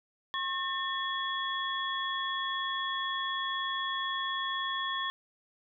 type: tone cluster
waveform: sine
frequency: 1080 / 1802 / 3359 Hz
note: C#6 / A6 / G#7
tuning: -45 / +41 / +19 cents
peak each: -34 / -36 / -35 dBFS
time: 0.34-5.1 s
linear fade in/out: 0 ms
effects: none